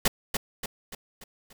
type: noise with echo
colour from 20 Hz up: pink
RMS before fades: -21 dBFS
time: 0.05-0.08 s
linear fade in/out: 5 ms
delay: 290 ms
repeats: 5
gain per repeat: -6 dB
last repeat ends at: 1.53 s
effects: none